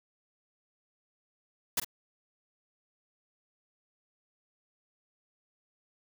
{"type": "noise with echo", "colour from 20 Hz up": "white", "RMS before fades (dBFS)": -28, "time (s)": [1.77, 1.8], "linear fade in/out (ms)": 5, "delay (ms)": 46, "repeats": 1, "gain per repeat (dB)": -11, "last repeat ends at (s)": 1.846, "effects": []}